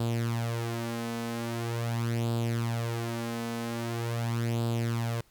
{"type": "tone with flanger", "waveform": "sawtooth", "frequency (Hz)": 116.54, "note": "A#2", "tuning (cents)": 0, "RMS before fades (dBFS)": -31, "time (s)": [0, 5.21], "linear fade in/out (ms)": 5, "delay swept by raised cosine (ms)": [0.24, 4.04], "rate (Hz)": 0.43, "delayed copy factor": 0.65, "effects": ["pink hiss -64 dBFS RMS until 5.3 s"]}